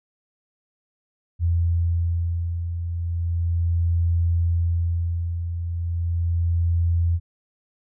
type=beating tone pair; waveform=sine; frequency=84.7 / 85.06 Hz; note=E2 / F2; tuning=+48 / -45 cents; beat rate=0.36 Hz; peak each=-28 / -20 dBFS; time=1.39-7.2 s; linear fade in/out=50 ms; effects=none